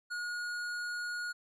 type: tone with tanh clipping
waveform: sine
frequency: 1442 Hz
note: F#6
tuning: 45 cents flat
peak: -37 dBFS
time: 0.1-1.33 s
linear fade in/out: 20 ms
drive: 16 dB
effects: low-pass 11000 Hz 12 dB/octave